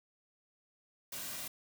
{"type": "noise with comb filter", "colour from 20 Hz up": "white", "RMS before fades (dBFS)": -42, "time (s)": [1.12, 1.48], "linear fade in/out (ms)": 5, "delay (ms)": 2.3, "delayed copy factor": -0.5, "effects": []}